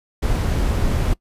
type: noise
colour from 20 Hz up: brown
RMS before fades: -19 dBFS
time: 0.22-1.14 s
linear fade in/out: 10 ms
effects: noise-tail reverb RT60 0.1 s tail -22 dB re dry + resampled to 32000 Hz